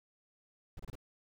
brown noise bursts, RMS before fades -44 dBFS, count 4, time 0.77-0.954 s, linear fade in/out 2 ms, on 25 ms, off 28 ms, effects none

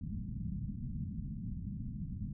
white low-pass noise, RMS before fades -40 dBFS, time 0.01-2.33 s, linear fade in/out 5 ms, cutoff 220 Hz, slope 48 dB/octave, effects none

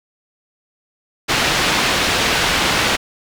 white low-pass noise, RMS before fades -17 dBFS, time 1.28-2.97 s, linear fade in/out 20 ms, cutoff 3500 Hz, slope 12 dB/octave, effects none

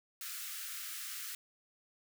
white high-pass noise, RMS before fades -43 dBFS, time 0.21-1.35 s, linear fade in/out 2 ms, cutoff 1200 Hz, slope 96 dB/octave, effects none

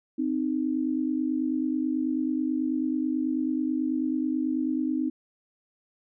sine tone pair together, 259.8 / 309 Hz, C4 / D#4, -12 / -12 cents, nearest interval minor third, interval 300 cents, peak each -27 dBFS, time 0.18-5.1 s, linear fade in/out 10 ms, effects none

